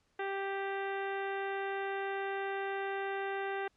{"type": "harmonic tone with a mistuned harmonic", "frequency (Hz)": 392.3, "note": "G4", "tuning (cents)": 1, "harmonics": [1, 2, 3, 4, 5, 6, 7, 8, 9], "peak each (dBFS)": [-37, -39, -47, -42, -45, -53, -51, -59, -58], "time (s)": [0.19, 3.68], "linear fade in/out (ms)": 5, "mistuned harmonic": 9, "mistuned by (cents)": 32, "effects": ["pink hiss -74 dBFS RMS until 3.76 s", "low-pass 7000 Hz 12 dB/octave"]}